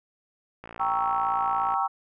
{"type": "click train", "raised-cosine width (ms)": 0.5, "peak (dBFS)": -25, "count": 64, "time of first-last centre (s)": [0.64, 1.739], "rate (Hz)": 57.3}
{"type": "chord", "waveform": "sine", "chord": "G diminished seventh", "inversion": "none", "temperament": "equal", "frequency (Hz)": [784, 932.3, 1108.7, 1318.5], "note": ["G5", "Bb5", "Db6", "Fb6"], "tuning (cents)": [0, 0, 0, 0], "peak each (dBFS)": [-27, -29, -29, -29], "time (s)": [0.79, 1.88], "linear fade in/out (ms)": 20}
{"effects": []}